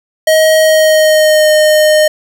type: tone with pitch glide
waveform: square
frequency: 631 to 613.7 Hz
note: D#5 to D#5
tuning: +24 to -24 cents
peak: -6 dBFS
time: 0.27-2.08 s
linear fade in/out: 5 ms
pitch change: -48 cents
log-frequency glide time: 0.58-1.51 s
effects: none